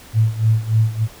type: tone with tremolo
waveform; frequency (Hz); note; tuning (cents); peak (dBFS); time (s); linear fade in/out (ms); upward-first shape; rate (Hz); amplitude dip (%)
sine; 110.8; A2; +13; -10; 0.13-1.08; 50; sine; 3.4; 85
effects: pink hiss -42 dBFS RMS until 1.2 s